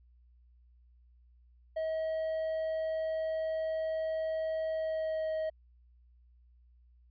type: tone with pitch glide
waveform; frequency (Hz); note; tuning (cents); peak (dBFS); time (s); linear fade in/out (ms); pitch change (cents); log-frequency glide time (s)
triangle; 638 to 632.1; D#5 to D#5; +43 to +27; -29; 1.76-5.5; 10; -16; 4.72-5.31
effects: added 60 Hz sine -59 dBFS peak until 7.1 s + resampled to 11025 Hz